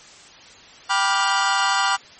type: chord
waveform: sawtooth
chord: G dominant seventh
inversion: none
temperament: just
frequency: 784 / 980 / 1176 / 1411.2 Hz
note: G5 / B5 / D6 / F6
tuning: 0 / -14 / +2 / +18 cents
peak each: -19 dBFS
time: 0.89-1.97 s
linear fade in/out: 20 ms
effects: white hiss -45 dBFS RMS until 2.19 s + MP3 32 kbps